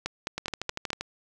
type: two click trains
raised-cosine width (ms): 0.2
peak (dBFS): -12 / -14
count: 5 / 9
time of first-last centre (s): 0.06-0.904 / 0.38-1.01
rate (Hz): 4.74 / 12.7
effects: none